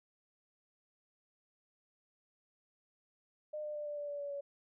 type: tone with pitch steps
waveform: sine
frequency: 606 / 600.1 / 594.2 / 588.4 / 582.7 / 577 / 571.3 / 565.7 Hz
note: D#5 / D5 / D5 / D5 / D5 / D5 / D5 / C#5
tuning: -46 / +37 / +20 / +3 / -14 / -31 / -48 / +35 cents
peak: -38 dBFS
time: 3.53-4.41 s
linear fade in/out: 10 ms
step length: 110 ms
effects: none